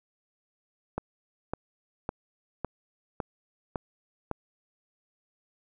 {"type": "click train", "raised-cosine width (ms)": 1, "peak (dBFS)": -16, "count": 7, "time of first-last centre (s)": [0.98, 4.313], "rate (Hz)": 1.8, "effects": []}